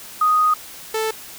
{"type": "tone pair in turn", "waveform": ["sine", "sawtooth"], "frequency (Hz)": [1244.5, 440], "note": ["D#6", "A4"], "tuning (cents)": [0, 0], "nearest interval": "octave + tritone", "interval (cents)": 1800, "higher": "first", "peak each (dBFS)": [-13, -16], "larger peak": "first", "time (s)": [[0.21, 0.54], [0.94, 1.11]], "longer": "first", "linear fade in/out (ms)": 5, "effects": ["white hiss -38 dBFS RMS until 1.38 s"]}